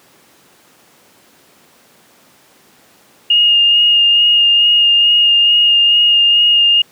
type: tone with vibrato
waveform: sine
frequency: 2841 Hz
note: F7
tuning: 29 cents sharp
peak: -7 dBFS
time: 3.3-6.82 s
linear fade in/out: 5 ms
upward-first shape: sine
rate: 2.3 Hz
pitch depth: 15 cents each way
effects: pink hiss -48 dBFS RMS until 6.91 s + high-pass 200 Hz 12 dB/octave